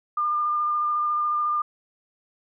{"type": "tone with vibrato", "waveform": "sine", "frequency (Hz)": 1204, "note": "D6", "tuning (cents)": 43, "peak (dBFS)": -21, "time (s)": [0.17, 1.62], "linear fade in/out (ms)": 5, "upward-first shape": "square", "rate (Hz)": 14, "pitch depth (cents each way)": 9, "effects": []}